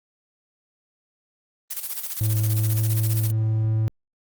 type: noise with tremolo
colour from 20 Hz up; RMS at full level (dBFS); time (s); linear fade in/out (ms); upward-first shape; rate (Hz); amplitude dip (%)
blue; -28; 1.7-3.31; 10; square; 15; 65
type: tone with pitch glide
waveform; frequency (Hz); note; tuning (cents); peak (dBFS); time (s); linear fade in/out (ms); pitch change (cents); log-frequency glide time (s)
triangle; 108.6 to 109.93; A2 to A2; -22 to -1; -17; 2.21-3.88; 0; +21; 2.72-2.82
effects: Opus 24 kbps